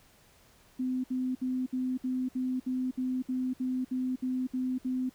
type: tone bursts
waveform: sine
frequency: 255.7 Hz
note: C4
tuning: 40 cents flat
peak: -28 dBFS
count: 14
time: 0.79-5.096 s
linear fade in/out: 10 ms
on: 250 ms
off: 62 ms
effects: pink hiss -61 dBFS RMS until 5.14 s